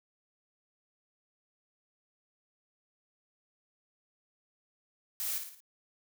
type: noise with echo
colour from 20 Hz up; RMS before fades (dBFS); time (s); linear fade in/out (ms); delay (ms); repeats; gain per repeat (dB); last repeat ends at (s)
blue; -35; 5.2-5.38; 0; 56; 4; -6; 5.604
effects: none